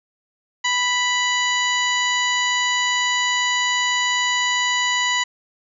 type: harmonic tone with a mistuned harmonic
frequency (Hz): 987.8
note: B5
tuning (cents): 0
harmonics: 1 / 2 / 3 / 4 / 5 / 6 / 7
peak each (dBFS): -24 / -21 / -25 / -28 / -35 / -36 / -27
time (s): 0.64-5.24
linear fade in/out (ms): 10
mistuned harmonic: 5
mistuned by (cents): -63
effects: none